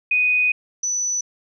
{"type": "tone pair in turn", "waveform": "sine", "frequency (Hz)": [2489, 5968], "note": ["D#7", "F#8"], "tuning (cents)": [0, 14], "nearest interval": "octave + minor third", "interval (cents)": 1514, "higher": "second", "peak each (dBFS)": [-15, -20], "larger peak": "first", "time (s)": [[0.11, 0.52], [0.83, 1.21]], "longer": "first", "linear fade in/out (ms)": 5, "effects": []}